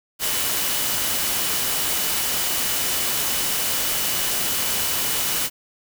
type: tone in noise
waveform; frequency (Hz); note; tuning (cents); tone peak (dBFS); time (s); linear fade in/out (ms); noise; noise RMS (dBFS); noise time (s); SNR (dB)
sine; 2960; F#7; 0; -34; 0.19-5.5; 50; white; -23; 0.19-5.5; -14
effects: none